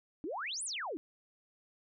sine exponential two-way sweep, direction up then down, 277.2 to 10548 to 277.2 Hz, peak -36 dBFS, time 0.24-0.97 s, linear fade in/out 0 ms, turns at 0.64 s, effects none

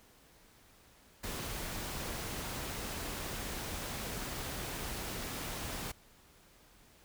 pink noise, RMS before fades -40 dBFS, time 1.23-5.92 s, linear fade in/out 10 ms, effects pink hiss -62 dBFS RMS until 7.04 s

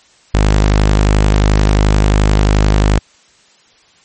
sawtooth tone, 51.4 Hz, G#1, 17 cents flat, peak -4 dBFS, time 0.34-2.99 s, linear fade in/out 5 ms, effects white hiss -49 dBFS RMS until 4.04 s + MP3 32 kbps

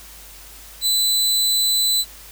sawtooth tone, 4000 Hz, B7, 21 cents sharp, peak -13 dBFS, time 0.81-2.05 s, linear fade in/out 50 ms, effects added 50 Hz sine -45 dBFS peak until 2.31 s + white hiss -42 dBFS RMS until 2.31 s

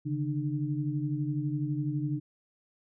sine tone cluster, 139.8 / 151.8 / 301.3 Hz, C#3 / D#3 / D4, +15 / -42 / +44 cents, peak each -31 / -35 / -33 dBFS, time 0.05-2.2 s, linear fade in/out 20 ms, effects none

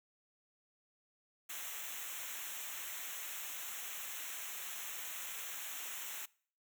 white noise with comb filter, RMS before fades -44 dBFS, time 1.49-6.26 s, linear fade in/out 10 ms, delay 0.21 ms, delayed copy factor -0.9, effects noise-tail reverb RT60 0.5 s tail -23 dB re dry

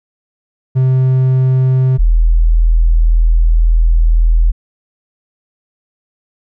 triangle / sine tone pair in turn, 130 / 40.95 Hz, C3 / E1, -11 / -11 cents, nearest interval octave + minor sixth, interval 2000 cents, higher first, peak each -6 dBFS, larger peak neither, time 0.75-1.98 / 1.98-4.52 s, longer second, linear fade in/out 20 ms, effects none

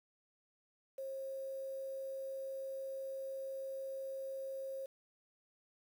sine tone with quantisation, 537 Hz, C5, 45 cents sharp, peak -40 dBFS, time 0.98-4.86 s, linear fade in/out 5 ms, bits 10, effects none

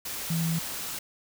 sine tone in noise, 164.81 Hz, E3, in tune, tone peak -25 dBFS, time 0.3-0.59 s, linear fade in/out 5 ms, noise white, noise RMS -35 dBFS, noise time 0.05-0.99 s, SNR +7 dB, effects none

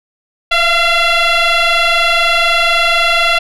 sine tone with frequency modulation, 671 Hz, E5, 31 cents sharp, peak -6 dBFS, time 0.51-3.39 s, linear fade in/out 10 ms, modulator 683 Hz, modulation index 4.5, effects tanh soft clip ceiling -8 dBFS

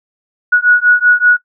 sine beating tone pair, 1459 / 1464.2 Hz, F#6 / F#6, -25 / -19 cents, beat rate 5.2 Hz, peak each -10 dBFS, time 0.52-1.37 s, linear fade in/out 10 ms, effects noise-tail reverb RT60 0.1 s tail -19 dB re dry

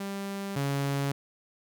sawtooth tone pair in turn, 197.7 / 139.8 Hz, G3 / C#3, +15 / +15 cents, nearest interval tritone, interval 600 cents, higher first, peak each -29 / -23 dBFS, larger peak second, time 0-0.56 / 0.56-1.12 s, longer neither, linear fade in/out 5 ms, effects none

